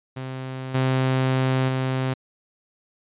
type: tone with level steps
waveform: sawtooth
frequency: 130.81 Hz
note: C3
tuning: in tune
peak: -26 / -15 / -18 dBFS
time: 0.16-2.14 s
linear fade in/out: 10 ms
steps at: 0.74 / 1.68 s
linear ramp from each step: 10 ms
effects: resampled to 8000 Hz